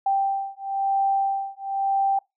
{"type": "beating tone pair", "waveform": "sine", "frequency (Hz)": [784, 785], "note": ["G5", "G5"], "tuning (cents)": [0, 2], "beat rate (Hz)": 1, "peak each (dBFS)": -24, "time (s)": [0.06, 2.19], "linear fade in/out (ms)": 5, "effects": ["noise-tail reverb RT60 0.2 s tail -24 dB re dry"]}